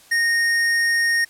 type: tone with hard clipping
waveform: sine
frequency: 1853 Hz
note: A#6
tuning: 11 cents flat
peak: -18 dBFS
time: 0.11-1.25 s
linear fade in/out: 10 ms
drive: 15 dB
effects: white hiss -50 dBFS RMS until 1.29 s + low-pass 12000 Hz 12 dB/octave